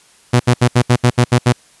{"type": "tone bursts", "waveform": "sawtooth", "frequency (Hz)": 122.6, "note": "B2", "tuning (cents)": -12, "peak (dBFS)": -4, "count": 9, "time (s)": [0.33, 1.527], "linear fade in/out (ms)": 10, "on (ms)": 69, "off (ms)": 72, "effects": ["white hiss -49 dBFS RMS until 1.8 s", "resampled to 24000 Hz"]}